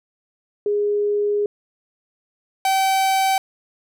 sine / 45% pulse tone pair in turn, 412.7 / 769.7 Hz, G#4 / G5, -11 / -32 cents, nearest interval major seventh, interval 1079 cents, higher second, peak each -17 / -16 dBFS, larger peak second, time 0.66-1.46 / 2.65-3.38 s, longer first, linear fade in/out 2 ms, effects none

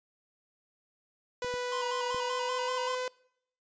sawtooth tone with pitch glide, 493.9 to 505.4 Hz, B4 to B4, 0 to +40 cents, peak -28 dBFS, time 1.42-3.08 s, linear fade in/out 2 ms, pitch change +40 cents, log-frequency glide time 2.05-2.79 s
clicks, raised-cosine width 3 ms, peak -32 dBFS, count 3, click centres 1.446 / 1.54 / 2.146 s
square tone with vibrato, 999 Hz, B5, 20 cents sharp, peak -35 dBFS, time 1.72-2.95 s, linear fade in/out 2 ms, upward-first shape square, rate 5.2 Hz, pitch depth 77 cents each way
effects noise-tail reverb RT60 0.7 s tail -23 dB re dry + resampled to 16000 Hz

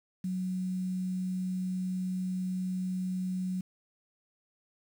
sine tone with quantisation, 184.6 Hz, F#3, 4 cents flat, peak -30 dBFS, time 0.24-3.61 s, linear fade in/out 5 ms, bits 9, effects none

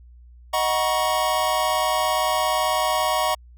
square chord, D# minor seventh, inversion none, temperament equal with one note detuned, 622.3 / 740 / 956.9 / 1108.7 Hz, D#5 / F#5 / A#5 / C#6, 0 / 0 / +45 / 0 cents, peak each -26 dBFS, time 0.53-3.35 s, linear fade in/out 10 ms, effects added 60 Hz sine -44 dBFS peak until 3.57 s

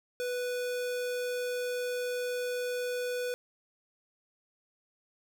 square tone, 493.9 Hz, B4, in tune, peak -32 dBFS, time 0.2-3.34 s, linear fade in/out 0 ms, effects 10-bit

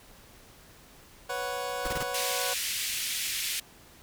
25% pulse chord, B suspended second, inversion none, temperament equal, 493.9 / 554.4 / 740 Hz, B4 / C#5 / F#5, 0 / 0 / 0 cents, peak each -32 dBFS, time 1.29-2.54 s, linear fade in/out 10 ms
pink noise bursts, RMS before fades -33 dBFS, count 4, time 1.85-2.03 s, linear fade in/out 2 ms, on 27 ms, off 24 ms
pink band-pass noise, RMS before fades -32 dBFS, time 2.14-3.6 s, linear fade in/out 5 ms, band 2200 to 15000 Hz, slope 24 dB/octave
effects pink hiss -54 dBFS RMS until 4.02 s

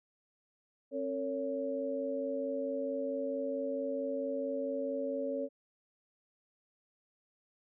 sine tone cluster, 267.7 / 455.5 / 560 Hz, C4 / A#4 / C#5, +40 / -40 / +18 cents, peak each -38 / -39 / -35 dBFS, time 0.91-5.49 s, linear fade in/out 50 ms, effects none

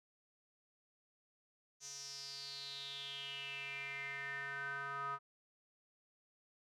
square tone with band-pass filter sweep, 139.5 Hz, C#3, 11 cents sharp, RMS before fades -45 dBFS, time 1.8-5.19 s, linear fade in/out 50 ms, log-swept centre 6200 to 1200 Hz, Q 7.1, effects none

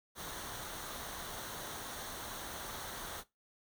pink noise with comb filter, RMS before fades -44 dBFS, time 0.15-3.24 s, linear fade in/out 50 ms, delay 0.4 ms, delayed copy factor -0.55, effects noise-tail reverb RT60 0.2 s tail -18 dB re dry

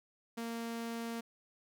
sawtooth tone, 231.1 Hz, A#3, 15 cents flat, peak -34 dBFS, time 0.37-1.21 s, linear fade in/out 10 ms, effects none

